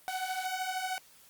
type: beating tone pair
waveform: sawtooth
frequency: 740 / 753 Hz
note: F#5 / F#5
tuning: 0 / +30 cents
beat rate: 13 Hz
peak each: -33 / -31 dBFS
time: 0.08-0.98 s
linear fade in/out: 0 ms
effects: white hiss -59 dBFS RMS until 1.29 s + Opus 24 kbps